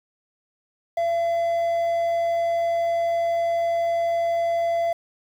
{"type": "tone with quantisation", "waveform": "triangle", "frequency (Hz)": 677, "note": "E5", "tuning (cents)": 46, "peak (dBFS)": -18, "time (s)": [0.97, 4.93], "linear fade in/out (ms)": 5, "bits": 8, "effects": []}